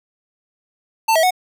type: tone with pitch steps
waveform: square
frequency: 892 / 645 / 736 Hz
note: A5 / E5 / F#5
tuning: +23 / -38 / -9 cents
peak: -13 dBFS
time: 1.08-1.308 s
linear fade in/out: 10 ms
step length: 76 ms
effects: none